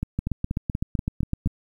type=two click trains; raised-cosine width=5 ms; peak=-12 / -13 dBFS; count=11 / 7; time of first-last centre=0.19-1.461 / 0.03-1.472 s; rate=7.87 / 4.16 Hz; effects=9-bit